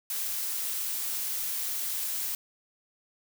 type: noise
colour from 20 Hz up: blue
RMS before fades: -32 dBFS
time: 0.1-2.35 s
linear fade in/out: 2 ms
effects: none

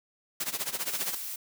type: noise with tremolo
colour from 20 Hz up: white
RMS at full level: -30 dBFS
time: 0.4-1.15 s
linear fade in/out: 5 ms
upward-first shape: sine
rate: 15 Hz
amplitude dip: 85%
type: noise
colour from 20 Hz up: blue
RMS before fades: -37 dBFS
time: 0.87-1.36 s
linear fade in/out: 5 ms
effects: high-pass 150 Hz 12 dB/octave

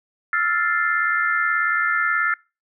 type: chord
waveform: sine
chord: F major seventh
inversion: third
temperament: equal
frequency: 1318.5 / 1396.9 / 1760 / 2093 Hz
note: E6 / F6 / A6 / C7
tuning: 0 / 0 / 0 / 0 cents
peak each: -25 / -22 / -22 / -27 dBFS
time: 0.33-2.34 s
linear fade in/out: 2 ms
effects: noise-tail reverb RT60 0.3 s tail -25 dB re dry

